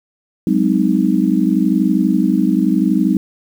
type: chord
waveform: sine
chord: Ab dominant seventh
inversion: third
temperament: just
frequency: 186.89 / 207.7 / 259.6 / 311.5 Hz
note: Gb3 / Ab3 / C4 / Eb4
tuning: +18 / 0 / -13 / +2 cents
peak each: -17 dBFS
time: 0.47-3.17 s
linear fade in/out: 2 ms
effects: 7-bit